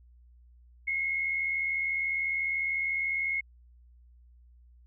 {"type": "tone pair together", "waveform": "sine", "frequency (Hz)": [2093, 2173], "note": ["C7", "C#7"], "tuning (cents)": [0, -35], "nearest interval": "minor second", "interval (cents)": 65, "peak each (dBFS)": [-35, -28], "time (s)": [0.87, 3.41], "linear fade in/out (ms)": 10, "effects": ["added 60 Hz sine -54 dBFS peak until 4.86 s"]}